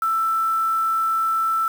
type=tone with quantisation; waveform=sine; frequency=1328 Hz; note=E6; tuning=12 cents sharp; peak=-18 dBFS; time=0.02-1.68 s; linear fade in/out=2 ms; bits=6; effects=none

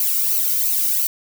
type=noise with flanger; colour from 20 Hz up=violet; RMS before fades=-19 dBFS; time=0-1.07 s; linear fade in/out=2 ms; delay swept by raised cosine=0.56 to 1.2 ms; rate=2.9 Hz; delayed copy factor=-0.7; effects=none

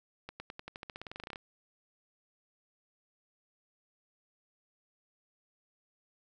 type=accelerating click train; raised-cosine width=0.3 ms; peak=-26 dBFS; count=19; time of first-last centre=0.29-1.358 s; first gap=110 ms; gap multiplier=0.92; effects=none

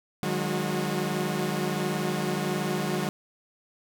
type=tone cluster; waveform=sawtooth; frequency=151.7 / 183.5 / 204.9 / 362.4 Hz; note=D#3 / F#3 / G#3 / F#4; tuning=-44 / -14 / -23 / -36 cents; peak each=-28 dBFS; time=0.23-3.09 s; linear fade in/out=0 ms; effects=none

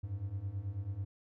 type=beating tone pair; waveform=triangle; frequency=92.9 / 102.1 Hz; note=F#2 / G#2; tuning=+7 / -29 cents; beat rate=9.2 Hz; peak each=-39 / -36 dBFS; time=0.03-1.05 s; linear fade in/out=10 ms; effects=none

